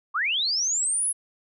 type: linear sweep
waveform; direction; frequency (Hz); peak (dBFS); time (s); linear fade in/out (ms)
sine; up; 1046.5 to 10790; -22; 0.14-1.13; 20
effects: none